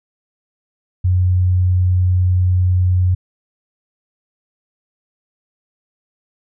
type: tone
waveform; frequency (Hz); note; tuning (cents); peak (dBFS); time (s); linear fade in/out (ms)
sine; 91; F#2; -28; -11; 1.04-3.15; 10
effects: none